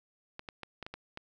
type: clicks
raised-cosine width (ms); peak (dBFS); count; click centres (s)
0.3; -25; 7; 0.394 / 0.488 / 0.633 / 0.827 / 0.865 / 0.94 / 1.174
effects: none